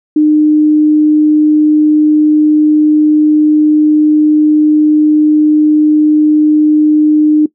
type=tone; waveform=sine; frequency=303.9 Hz; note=D#4; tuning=41 cents flat; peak=-4 dBFS; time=0.16-7.46 s; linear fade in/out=5 ms; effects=noise-tail reverb RT60 0.1 s tail -19 dB re dry